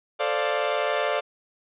sawtooth chord, D minor seventh, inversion second, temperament equal with one note detuned, 440 / 526.9 / 587.3 / 698.5 Hz, A4 / C5 / D5 / F5, 0 / +12 / 0 / 0 cents, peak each -26 / -26 / -22 / -25 dBFS, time 0.19-1.21 s, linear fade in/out 20 ms, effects resampled to 8000 Hz

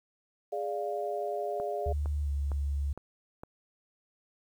sine chord, D diminished, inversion second, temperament equal with one note detuned, 413.6 / 587.3 / 698.5 Hz, Ab4 / D5 / F5, -7 / 0 / 0 cents, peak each -35 dBFS, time 0.52-1.93 s, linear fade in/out 10 ms
click train, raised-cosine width 1 ms, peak -28 dBFS, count 5, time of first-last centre 1.6-3.435 s, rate 2.18 Hz
sine tone with pitch glide, 73.42 to 70.88 Hz, D2 to C#2, 0 to +39 cents, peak -28 dBFS, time 1.86-2.93 s, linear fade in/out 5 ms, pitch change -61 cents, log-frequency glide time 2.23-2.29 s
effects 10-bit

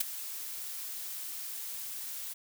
blue noise with ADSR envelope, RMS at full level -26 dBFS, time 0-2.34 s, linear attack 8 ms, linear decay 12 ms, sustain -14 dB, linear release 16 ms, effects none

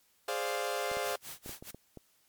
sawtooth chord, D half-diminished seventh, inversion second, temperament equal, 415.3 / 523.3 / 587.3 / 698.5 Hz, Ab4 / C5 / D5 / F5, 0 / 0 / 0 / 0 cents, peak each -34 / -33 / -35 / -33 dBFS, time 0.28-1.16 s, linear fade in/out 5 ms
clicks, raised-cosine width 2 ms, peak -32 dBFS, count 7, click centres 0.915 / 0.97 / 1.461 / 1.494 / 1.625 / 1.746 / 1.973 s
white noise with tremolo, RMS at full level -43 dBFS, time 1.04-1.71 s, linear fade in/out 5 ms, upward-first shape sine, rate 4.8 Hz, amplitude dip 100%
effects white hiss -69 dBFS RMS until 2.28 s + MP3 96 kbps

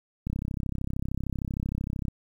click train, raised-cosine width 5 ms, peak -18 dBFS, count 61, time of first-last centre 0.27-2.083 s, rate 33.1 Hz, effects 9-bit

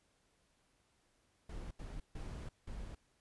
brown noise bursts at uneven times, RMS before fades -45 dBFS, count 4, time 1.49-1.71 / 1.79-2 / 2.15-2.49 / 2.67-2.95 s, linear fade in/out 5 ms, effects pink hiss -75 dBFS RMS until 3.2 s + resampled to 24000 Hz

